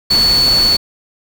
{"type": "tone in noise", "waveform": "sine", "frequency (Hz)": 4435, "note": "C#8", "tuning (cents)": 0, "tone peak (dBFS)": -9, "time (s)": [0.1, 0.77], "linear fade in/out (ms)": 10, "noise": "pink", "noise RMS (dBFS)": -21, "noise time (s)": [0.1, 0.77], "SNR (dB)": 9, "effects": []}